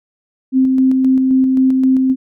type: tone with tremolo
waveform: sine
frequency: 261.6 Hz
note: C4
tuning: in tune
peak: -8 dBFS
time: 0.52-2.16 s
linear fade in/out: 50 ms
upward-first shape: square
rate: 3.8 Hz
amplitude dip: 25%
effects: none

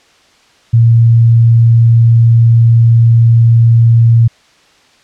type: tone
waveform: sine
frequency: 115.8 Hz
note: A#2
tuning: 11 cents flat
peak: -3 dBFS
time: 0.73-4.28 s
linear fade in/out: 10 ms
effects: white hiss -47 dBFS RMS until 5.03 s + low-pass 5000 Hz 12 dB/octave

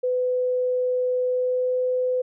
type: tone with pitch glide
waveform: sine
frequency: 502 to 505.2 Hz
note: B4 to B4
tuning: +28 to +39 cents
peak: -20 dBFS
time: 0.03-2.22 s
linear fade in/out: 10 ms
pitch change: +11 cents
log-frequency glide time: 1.24-1.78 s
effects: none

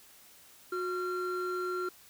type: tone pair together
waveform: triangle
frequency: 363.3 / 1374.3 Hz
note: F#4 / F6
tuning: -32 / -28 cents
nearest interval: octave + major seventh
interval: 2304 cents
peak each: -31 / -33 dBFS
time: 0.72-1.89 s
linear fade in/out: 5 ms
effects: tanh soft clip ceiling -22 dBFS + white hiss -57 dBFS RMS until 2.09 s

